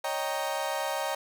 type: chord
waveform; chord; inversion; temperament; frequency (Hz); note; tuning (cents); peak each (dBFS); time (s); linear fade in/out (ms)
35% pulse; Eb dominant seventh; third; equal; 554.4 / 622.3 / 784 / 932.3; Db5 / Eb5 / G5 / Bb5; 0 / 0 / 0 / 0; -33; 0.04-1.15; 5
effects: none